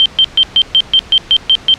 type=tone bursts; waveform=sine; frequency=3136 Hz; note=G7; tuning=in tune; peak=-4 dBFS; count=10; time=0-1.74 s; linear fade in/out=0 ms; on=57 ms; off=130 ms; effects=pink hiss -34 dBFS RMS until 1.78 s + low-pass 5000 Hz 12 dB/octave